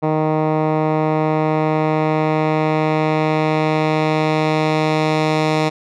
10% pulse tone with low-pass filter sweep, 155.5 Hz, D#3, 1 cent flat, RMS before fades -17 dBFS, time 0.02-5.7 s, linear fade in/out 20 ms, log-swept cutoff 1100 to 5000 Hz, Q 0.78, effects none

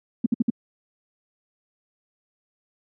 sine tone bursts, 233.1 Hz, A#3, in tune, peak -15 dBFS, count 4, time 0.24-0.501 s, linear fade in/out 5 ms, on 21 ms, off 59 ms, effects high-pass 150 Hz 12 dB/octave

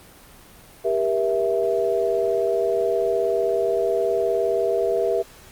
sine chord, E diminished, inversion first, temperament just, 395.6 / 474.7 / 659.3 Hz, G4 / Bb4 / E5, +16 / +31 / 0 cents, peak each -23 dBFS, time 0.84-5.23 s, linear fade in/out 20 ms, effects pink hiss -47 dBFS RMS until 5.51 s + Opus 24 kbps

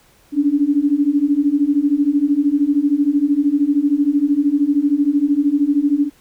sine beating tone pair, 280 / 293 Hz, C#4 / D4, +18 / -4 cents, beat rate 13 Hz, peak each -17 / -15 dBFS, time 0.32-6.1 s, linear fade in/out 50 ms, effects pink hiss -53 dBFS RMS until 6.2 s

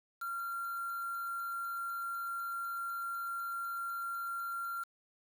sine tone with quantisation, 1378 Hz, F6, 24 cents flat, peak -36 dBFS, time 0.21-4.84 s, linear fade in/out 10 ms, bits 8, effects none

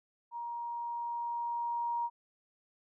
sine tone with level ramp, 944 Hz, A#5, 22 cents sharp, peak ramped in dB -37 to -30 dBFS, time 0.31-2.1 s, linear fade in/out 50 ms, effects none

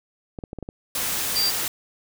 clicks, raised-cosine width 2 ms, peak -20 dBFS, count 6, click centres 0.388 / 0.438 / 0.531 / 0.587 / 0.627 / 0.689 s
white noise, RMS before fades -26 dBFS, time 0.95-1.68 s, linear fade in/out 2 ms
triangle tone, 4715 Hz, D8, 6 cents sharp, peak -19 dBFS, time 1.35-1.51 s, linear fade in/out 20 ms
effects none

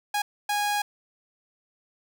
sawtooth tone bursts at uneven times, 825 Hz, G#5, 12 cents flat, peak -20 dBFS, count 2, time 0.14-0.22 / 0.49-0.82 s, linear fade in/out 5 ms, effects none

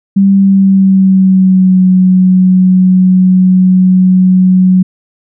sine tone with pitch glide, 196 to 185 Hz, G3 to F#3, 0 to 0 cents, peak -3 dBFS, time 0.16-4.83 s, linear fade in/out 10 ms, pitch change -100 cents, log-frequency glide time 0.34-1.83 s, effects none

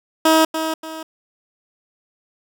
15% pulse tone with echo, 319 Hz, D#4, 43 cents sharp, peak -5 dBFS, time 0.25-0.45 s, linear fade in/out 5 ms, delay 290 ms, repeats 2, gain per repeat -9 dB, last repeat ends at 1.03 s, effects none

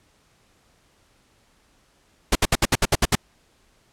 pink noise bursts, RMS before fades -17 dBFS, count 9, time 2.32-3.154 s, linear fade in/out 5 ms, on 34 ms, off 66 ms, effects pink hiss -61 dBFS RMS until 3.92 s + low-pass 10000 Hz 12 dB/octave

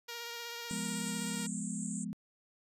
5% pulse tone with vibrato, 470 Hz, A#4, 14 cents sharp, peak -29 dBFS, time 0.08-1.47 s, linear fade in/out 10 ms, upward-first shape sine, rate 16 Hz, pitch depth 20 cents each way
pink band-pass noise, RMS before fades -44 dBFS, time 0.69-2.05 s, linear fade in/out 20 ms, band 7100 to 8700 Hz, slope 96 dB/octave
sine chord, F diminished, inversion none, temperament equal, 174.61 / 207.7 / 246.9 Hz, F3 / Ab3 / Cb4, 0 / 0 / 0 cents, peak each -41 / -39 / -42 dBFS, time 0.71-2.13 s, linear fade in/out 0 ms
effects resampled to 32000 Hz

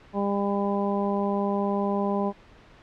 harmonic tone, 200.6 Hz, G3, 40 cents sharp, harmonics 1 / 2 / 3 / 4 / 5, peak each -26 / -29 / -31 / -32 / -33 dBFS, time 0.13-2.33 s, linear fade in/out 50 ms, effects pink hiss -52 dBFS RMS until 2.82 s + low-pass 3000 Hz 12 dB/octave

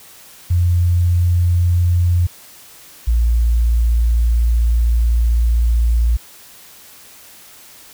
sine tone pair in turn, 87.4 / 57.86 Hz, F2 / A#1, +2 / -12 cents, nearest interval perfect fifth, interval 714 cents, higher first, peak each -11 dBFS, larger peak neither, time 0.5-2.27 / 3.07-6.17 s, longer second, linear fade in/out 10 ms, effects white hiss -42 dBFS RMS until 7.93 s

